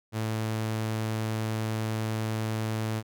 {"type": "tone", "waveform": "sawtooth", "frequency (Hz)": 110, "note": "A2", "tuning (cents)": 0, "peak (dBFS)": -24, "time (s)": [0.12, 3.03], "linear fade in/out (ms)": 50, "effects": []}